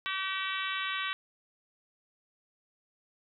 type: harmonic tone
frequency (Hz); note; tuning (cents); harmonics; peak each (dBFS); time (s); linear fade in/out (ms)
382.5; G4; -42; 3 / 4 / 5 / 6 / 7 / 8 / 9 / 10; -37 / -38 / -39 / -40 / -40 / -41 / -42 / -42; 0.06-1.13; 0
effects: none